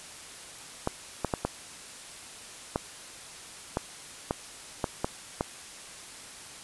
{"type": "clicks", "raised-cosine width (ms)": 1, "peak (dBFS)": -12, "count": 10, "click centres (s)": [0.874, 1.247, 1.338, 1.45, 2.759, 3.771, 4.309, 4.842, 5.045, 5.409], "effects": ["white hiss -45 dBFS RMS until 6.63 s", "resampled to 24000 Hz"]}